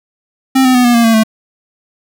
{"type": "tone with pitch steps", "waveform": "square", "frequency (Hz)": [264.1, 256.1, 248.4, 240.9, 233.7, 226.6, 219.8], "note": ["C4", "C4", "B3", "B3", "A#3", "A#3", "A3"], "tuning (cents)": [16, -37, 10, -43, 5, -49, -2], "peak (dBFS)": -7, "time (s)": [0.55, 1.236], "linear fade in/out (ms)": 10, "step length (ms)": 98, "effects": []}